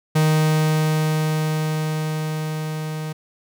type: tone with level ramp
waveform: 45% pulse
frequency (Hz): 155.56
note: D#3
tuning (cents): 0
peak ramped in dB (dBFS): -14 to -26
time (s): 0.15-3.13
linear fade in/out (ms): 10
effects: none